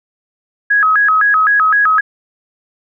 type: tone with vibrato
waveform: sine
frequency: 1455 Hz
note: F#6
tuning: 29 cents flat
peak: -8 dBFS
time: 0.7-2.01 s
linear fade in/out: 10 ms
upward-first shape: square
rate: 3.9 Hz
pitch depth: 230 cents each way
effects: none